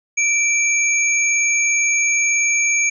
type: tone pair together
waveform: sine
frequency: 2336 / 6607 Hz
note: D7 / G#8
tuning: -10 / -10 cents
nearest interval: octave + tritone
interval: 1800 cents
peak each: -16 / -19 dBFS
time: 0.17-2.9 s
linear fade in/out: 10 ms
effects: none